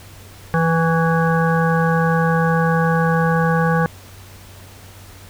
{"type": "harmonic tone with a mistuned harmonic", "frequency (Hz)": 164.81, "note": "E3", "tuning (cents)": 0, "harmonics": [1, 3, 5, 7, 9, 10], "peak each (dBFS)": [-16, -21, -23, -24, -26, -26], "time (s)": [0.54, 3.86], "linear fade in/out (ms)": 0, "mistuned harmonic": 7, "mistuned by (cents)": -35, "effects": ["added 95 Hz sine -41 dBFS peak until 5.29 s", "pink hiss -43 dBFS RMS until 5.29 s"]}